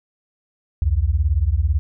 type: beating tone pair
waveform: sine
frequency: 65.41 / 83.41 Hz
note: C2 / E2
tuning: 0 / +21 cents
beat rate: 18 Hz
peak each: -18 dBFS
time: 0.82-1.79 s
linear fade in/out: 0 ms
effects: none